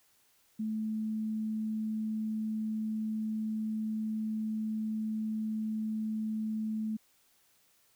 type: tone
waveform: sine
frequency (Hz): 217.6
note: A3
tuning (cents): -19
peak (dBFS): -31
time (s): 0.59-6.97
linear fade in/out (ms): 10
effects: white hiss -68 dBFS RMS until 7.95 s